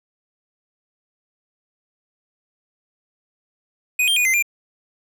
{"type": "tone with pitch steps", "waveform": "square", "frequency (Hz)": [2491, 3178, 2460, 2072, 2390], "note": ["D#7", "G7", "D#7", "C7", "D7"], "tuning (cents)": [1, 23, -20, -17, 30], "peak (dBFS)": -16, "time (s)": [3.99, 4.425], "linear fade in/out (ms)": 5, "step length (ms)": 87, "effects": []}